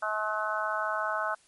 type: harmonic tone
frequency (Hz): 214.1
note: A3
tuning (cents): -47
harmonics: 3 / 4 / 5 / 6 / 7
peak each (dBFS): -34 / -36 / -35 / -33 / -33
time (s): 0.02-1.35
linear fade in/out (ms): 10
effects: white hiss -62 dBFS RMS until 1.47 s + MP3 48 kbps